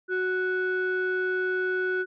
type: tone pair together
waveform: sine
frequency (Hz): 370 / 1480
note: F#4 / F#6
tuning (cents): 0 / 0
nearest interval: 2 octaves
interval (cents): 2400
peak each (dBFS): -25 / -26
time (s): 0.08-2.06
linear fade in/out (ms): 50
effects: tanh soft clip ceiling -20 dBFS